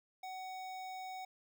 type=tone with notch filter; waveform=square; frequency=750 Hz; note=F#5; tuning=23 cents sharp; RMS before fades=-45 dBFS; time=0.23-1.25 s; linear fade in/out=5 ms; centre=11000 Hz; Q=0.72; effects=none